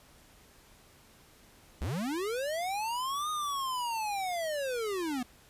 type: linear two-way sweep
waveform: square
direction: up then down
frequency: 51.91 to 1244.5 to 237.3 Hz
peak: -32 dBFS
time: 1.81-5.23 s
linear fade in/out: 5 ms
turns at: 3.3 s
effects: pink hiss -59 dBFS RMS until 5.49 s + resampled to 32000 Hz